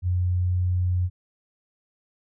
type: tone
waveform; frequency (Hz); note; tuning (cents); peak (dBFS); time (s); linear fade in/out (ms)
sine; 90.1; F#2; -45; -20; 0.02-1.1; 50
effects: none